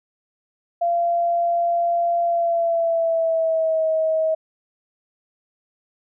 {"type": "tone with pitch glide", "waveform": "sine", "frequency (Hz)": [687, 637.3], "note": ["F5", "D#5"], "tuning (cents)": [-29, 41], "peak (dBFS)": -17, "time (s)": [0.81, 4.35], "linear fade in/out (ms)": 10, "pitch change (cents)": -130, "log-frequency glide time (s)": [2.23, 3.87], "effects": []}